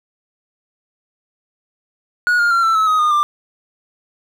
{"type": "tone with pitch steps", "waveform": "triangle", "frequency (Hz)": [1454, 1412.6, 1372.4, 1333.3, 1295.4, 1258.5, 1222.7, 1187.9], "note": ["F#6", "F6", "F6", "E6", "E6", "D#6", "D#6", "D6"], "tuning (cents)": [-31, 19, -31, 19, -31, 19, -31, 19], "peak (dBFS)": -10, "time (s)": [2.27, 3.23], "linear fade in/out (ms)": 0, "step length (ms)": 120, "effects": ["8-bit"]}